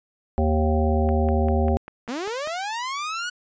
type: harmonic tone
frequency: 77.78 Hz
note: D#2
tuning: in tune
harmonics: 1 / 3 / 5 / 7 / 9 / 10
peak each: -20 / -25 / -27 / -28 / -30 / -30 dBFS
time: 0.38-1.77 s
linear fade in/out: 0 ms
type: click train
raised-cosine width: 0.5 ms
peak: -22 dBFS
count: 8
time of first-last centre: 1.09-2.473 s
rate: 5.06 Hz
type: linear sweep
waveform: sawtooth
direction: up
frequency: 217.2 to 1480 Hz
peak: -23 dBFS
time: 2.08-3.3 s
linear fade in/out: 10 ms
effects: resampled to 16000 Hz